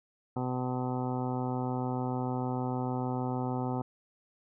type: harmonic tone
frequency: 126.6 Hz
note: B2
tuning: 43 cents sharp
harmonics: 1 / 2 / 3 / 4 / 5 / 6 / 7 / 8 / 9 / 10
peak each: -34 / -34 / -40 / -41 / -48 / -39 / -41 / -47 / -53 / -48 dBFS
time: 0.36-3.82 s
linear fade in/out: 5 ms
effects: none